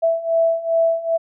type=beating tone pair; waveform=sine; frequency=659.3 / 661.8 Hz; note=E5 / E5; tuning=0 / +7 cents; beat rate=2.5 Hz; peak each=-20 / -17 dBFS; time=0.02-1.18 s; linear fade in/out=20 ms; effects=none